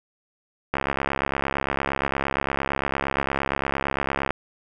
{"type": "click train", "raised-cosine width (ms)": 0.5, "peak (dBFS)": -8, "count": 246, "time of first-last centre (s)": [0.74, 4.306], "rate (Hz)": 68.7, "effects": []}